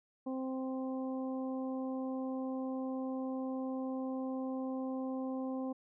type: harmonic tone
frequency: 261.4 Hz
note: C4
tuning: 1 cent flat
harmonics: 1 / 2 / 3 / 4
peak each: -36 / -42 / -48 / -51 dBFS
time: 0.26-5.73 s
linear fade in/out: 10 ms
effects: none